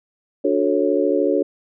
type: chord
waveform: sine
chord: D major seventh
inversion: none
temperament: just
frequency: 293.7 / 367.1 / 440.5 / 550.6 Hz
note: D4 / F#4 / A4 / C#5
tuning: 0 / -14 / +2 / -12 cents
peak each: -21 dBFS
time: 0.44-1.43 s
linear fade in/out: 10 ms
effects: none